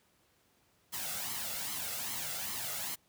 white noise with flanger, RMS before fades -38 dBFS, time 0.92-2.96 s, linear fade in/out 20 ms, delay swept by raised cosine 0.96 to 1.49 ms, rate 2.5 Hz, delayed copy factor +0.6, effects pink hiss -70 dBFS RMS until 3.08 s + high-pass 80 Hz 12 dB/octave

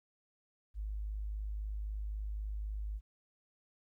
sine tone, 51.91 Hz, G#1, in tune, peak -36 dBFS, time 0.74-3.01 s, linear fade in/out 50 ms, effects 13-bit

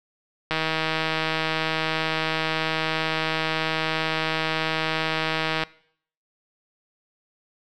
click train, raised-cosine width 0.3 ms, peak -8 dBFS, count 816, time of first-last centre 0.51-5.636 s, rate 159 Hz, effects noise-tail reverb RT60 0.6 s tail -21 dB re dry

